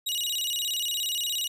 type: tone with vibrato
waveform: sawtooth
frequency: 3322 Hz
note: G#7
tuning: in tune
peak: -24 dBFS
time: 0.06-1.48 s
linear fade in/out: 10 ms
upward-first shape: square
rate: 17 Hz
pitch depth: 240 cents each way
effects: none